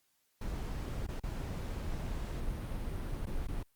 brown noise with dropouts, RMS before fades -37 dBFS, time 0.41-3.63 s, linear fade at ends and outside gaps 5 ms, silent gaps 1.067-1.086 / 1.199-1.236 / 3.257-3.267 / 3.471-3.483 s, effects white hiss -75 dBFS RMS until 3.75 s + Opus 48 kbps

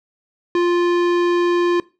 sine tone with tanh clipping, 349.2 Hz, F4, in tune, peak -16 dBFS, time 0.55-1.8 s, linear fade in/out 2 ms, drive 18 dB, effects noise-tail reverb RT60 0.3 s tail -21 dB re dry

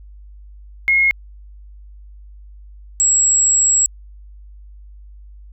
sine tone pair in turn, 2157 / 7687 Hz, C#7 / B8, -48 / -48 cents, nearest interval octave + minor seventh, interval 2200 cents, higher second, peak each -11 / -11 dBFS, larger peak neither, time 0.88-1.11 / 3-3.86 s, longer second, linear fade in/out 0 ms, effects added 50 Hz sine -37 dBFS peak until 5.52 s

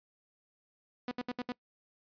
sawtooth tone bursts, 246.9 Hz, B3, in tune, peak -30 dBFS, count 5, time 1.08-1.521 s, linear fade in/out 2 ms, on 33 ms, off 69 ms, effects noise-tail reverb RT60 0.1 s tail -23 dB re dry + resampled to 11025 Hz

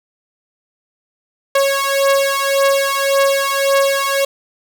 sawtooth beating tone pair, 550 / 551.8 Hz, C#5 / C#5, -14 / -8 cents, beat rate 1.8 Hz, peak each -12 dBFS, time 1.55-4.25 s, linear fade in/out 5 ms, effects none

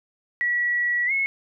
sine tone with pitch glide, 1934 to 2183 Hz, B6 to C#7, -37 to -27 cents, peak -20 dBFS, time 0.41-1.26 s, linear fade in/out 0 ms, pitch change +210 cents, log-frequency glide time 1.06-1.12 s, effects none

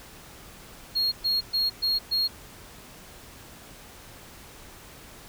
sine tone bursts, 4279 Hz, C8, 38 cents sharp, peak -19 dBFS, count 5, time 0.95-2.28 s, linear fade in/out 20 ms, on 170 ms, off 120 ms, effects tanh soft clip ceiling -21 dBFS + pink hiss -47 dBFS RMS until 5.28 s

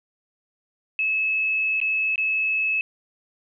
sine tone with dropouts, 2593 Hz, E7, 29 cents flat, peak -20 dBFS, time 0.99-2.81 s, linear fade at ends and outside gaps 1 ms, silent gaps 1.802-1.814 / 2.158-2.179 s, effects none

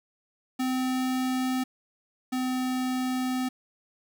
square tone pair in turn, 257.3 / 255.7 Hz, C4 / C4, -29 / -40 cents, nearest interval unison, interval 11 cents, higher first, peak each -26 / -27 dBFS, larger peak first, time 0.59-1.64 / 2.32-3.49 s, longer second, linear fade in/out 10 ms, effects 9-bit

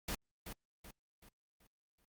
pink noise with echo, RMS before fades -39 dBFS, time 0.08-0.15 s, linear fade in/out 5 ms, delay 380 ms, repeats 5, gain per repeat -7 dB, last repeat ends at 2.05 s, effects Opus 48 kbps

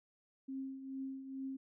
sine tone with tremolo, 267.4 Hz, C4, 38 cents sharp, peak -38 dBFS, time 0.48-1.57 s, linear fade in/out 10 ms, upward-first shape triangle, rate 2.3 Hz, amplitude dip 65%, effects none

